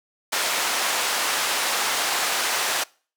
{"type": "band-pass noise", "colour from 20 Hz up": "pink", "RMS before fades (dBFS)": -24, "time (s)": [0.32, 2.84], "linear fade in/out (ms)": 10, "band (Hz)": [760, 11000], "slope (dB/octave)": 12, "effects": ["noise-tail reverb RT60 0.4 s tail -24 dB re dry"]}